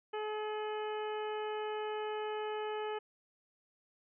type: harmonic tone with a mistuned harmonic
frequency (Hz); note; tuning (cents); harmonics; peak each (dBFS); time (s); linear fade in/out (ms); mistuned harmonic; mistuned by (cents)
426.8; G#4; +47; 1 / 2 / 3 / 4 / 5 / 6 / 7; -37 / -41 / -47 / -50 / -55 / -54 / -51; 0.13-2.99; 10; 6; -30
effects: none